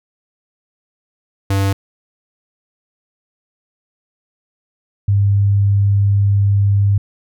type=tone pair in turn; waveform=square / sine; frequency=98 / 100.35 Hz; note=G2 / G2; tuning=0 / +41 cents; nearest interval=unison; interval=41 cents; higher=second; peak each=-14 / -10 dBFS; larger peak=second; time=1.5-1.73 / 5.08-6.98 s; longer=second; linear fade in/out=5 ms; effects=none

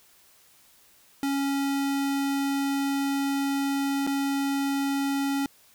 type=tone with dropouts; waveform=square; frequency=277.2 Hz; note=C#4; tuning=in tune; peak=-25 dBFS; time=1.23-5.46 s; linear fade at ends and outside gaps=1 ms; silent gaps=4.067-4.073 s; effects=white hiss -58 dBFS RMS until 5.74 s

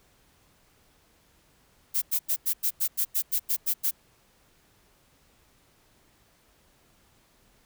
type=noise bursts; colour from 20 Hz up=violet; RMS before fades=-25 dBFS; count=12; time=1.94-3.912 s; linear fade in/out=20 ms; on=80 ms; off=92 ms; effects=pink hiss -63 dBFS RMS until 7.65 s

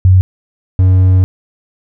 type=tone pair in turn; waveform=sine / triangle; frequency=93 / 93 Hz; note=F#2 / F#2; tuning=+9 / +9 cents; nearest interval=unison; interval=0 cents; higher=neither; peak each=-3 dBFS; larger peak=neither; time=0.05-0.21 / 0.79-1.24 s; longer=second; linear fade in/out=0 ms; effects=none

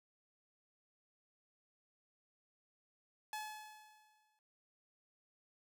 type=tone with exponential decay; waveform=sawtooth; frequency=856 Hz; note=A5; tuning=48 cents flat; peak=-36 dBFS; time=3.33-4.39 s; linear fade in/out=1 ms; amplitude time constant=230 ms; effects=none

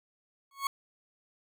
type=tone with exponential growth; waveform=40% pulse; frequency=1103 Hz; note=C#6; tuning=9 cents flat; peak=-24 dBFS; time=0.51-0.67 s; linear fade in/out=2 ms; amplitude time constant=33 ms; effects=none

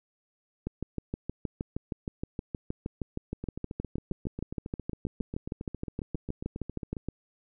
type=two click trains; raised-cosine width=3 ms; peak=-19 / -23 dBFS; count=42 / 27; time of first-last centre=0.67-7.086 / 3.44-6.968 s; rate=6.39 / 7.37 Hz; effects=none

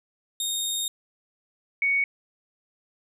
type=tone pair in turn; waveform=20% pulse / sine; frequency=3700 / 2230 Hz; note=A#7 / C#7; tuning=-14 / +10 cents; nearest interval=major sixth; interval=876 cents; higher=first; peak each=-20 dBFS; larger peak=neither; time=0.4-0.88 / 1.82-2.04 s; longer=first; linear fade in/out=2 ms; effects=none

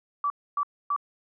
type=tone bursts; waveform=sine; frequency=1154 Hz; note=D6; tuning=31 cents flat; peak=-23 dBFS; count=3; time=0.24-0.963 s; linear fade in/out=2 ms; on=61 ms; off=270 ms; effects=none

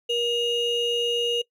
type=ring-modulated tone; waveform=triangle; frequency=1664 Hz; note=G#6; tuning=3 cents sharp; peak=-17 dBFS; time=0.09-1.42 s; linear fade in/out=10 ms; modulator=1190 Hz; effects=noise-tail reverb RT60 0.1 s tail -20 dB re dry

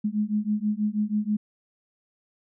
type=beating tone pair; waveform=sine; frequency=207.7 / 213.9 Hz; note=G#3 / A3; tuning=0 / -49 cents; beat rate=6.2 Hz; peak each=-26 dBFS; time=0.04-1.37 s; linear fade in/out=10 ms; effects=none

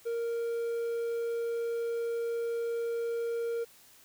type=tone; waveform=triangle; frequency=465.7 Hz; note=A#4; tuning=2 cents flat; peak=-28 dBFS; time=0.05-3.65 s; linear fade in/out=20 ms; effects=white hiss -58 dBFS RMS until 4.04 s

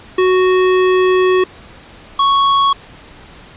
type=tone pair in turn; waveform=square; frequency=370 / 1108.7 Hz; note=F#4 / C#6; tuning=0 / 0 cents; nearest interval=octave + perfect fifth; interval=1900 cents; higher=second; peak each=-10 dBFS; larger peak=neither; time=0.18-1.44 / 2.19-2.73 s; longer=first; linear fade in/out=5 ms; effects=pink hiss -39 dBFS RMS until 3.56 s + resampled to 8000 Hz

